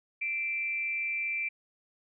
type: tone with amplitude modulation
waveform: sine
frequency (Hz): 2349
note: D7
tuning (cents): 0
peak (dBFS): -27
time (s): 0.21-1.49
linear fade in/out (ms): 10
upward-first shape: sine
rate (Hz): 275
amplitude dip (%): 50
effects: none